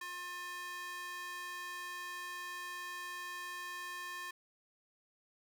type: tone with high-pass filter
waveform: square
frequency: 356.3 Hz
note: F4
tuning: 35 cents sharp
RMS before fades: -44 dBFS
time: 0.01-4.31 s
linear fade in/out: 5 ms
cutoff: 1400 Hz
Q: 2.8
effects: none